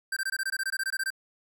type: tone bursts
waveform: square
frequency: 1568 Hz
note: G6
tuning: in tune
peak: -28 dBFS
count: 15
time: 0.12-1.104 s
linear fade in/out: 5 ms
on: 46 ms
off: 21 ms
effects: none